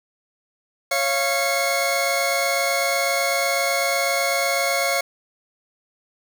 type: tone cluster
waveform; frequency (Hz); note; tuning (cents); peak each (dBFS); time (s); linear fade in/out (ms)
sawtooth; 552 / 690 / 2180; C#5 / F5 / C#7; -7 / -21 / -29; -20; 0.91-5.01; 5
effects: none